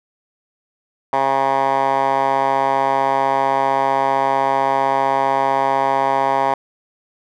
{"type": "tone with band-pass filter", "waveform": "10% pulse", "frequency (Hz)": 135.6, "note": "C#3", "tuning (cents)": -38, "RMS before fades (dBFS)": -17, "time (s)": [1.13, 6.54], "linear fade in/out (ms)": 2, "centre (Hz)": 950, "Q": 3.1, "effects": []}